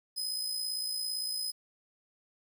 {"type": "tone with amplitude modulation", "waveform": "sawtooth", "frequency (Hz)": 5040, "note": "D#8", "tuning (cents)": 21, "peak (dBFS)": -28, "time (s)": [0.16, 1.52], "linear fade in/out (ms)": 20, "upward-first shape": "sine", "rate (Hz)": 57.7, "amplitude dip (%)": 45, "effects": ["11-bit"]}